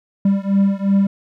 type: beating tone pair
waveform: triangle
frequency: 196 / 198.8 Hz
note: G3 / G3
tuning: 0 / +25 cents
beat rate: 2.8 Hz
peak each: -14 / -15 dBFS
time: 0.25-1.07 s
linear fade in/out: 5 ms
effects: none